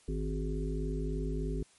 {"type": "harmonic tone with a mistuned harmonic", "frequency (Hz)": 51.8, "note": "G#1", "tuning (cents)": -4, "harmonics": [1, 3, 5, 7, 8], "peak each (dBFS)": [-33, -38, -40, -41, -42], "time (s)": [0.08, 1.63], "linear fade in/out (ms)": 5, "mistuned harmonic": 7, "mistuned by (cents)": 40, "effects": ["white hiss -63 dBFS RMS until 1.78 s", "MP3 48 kbps"]}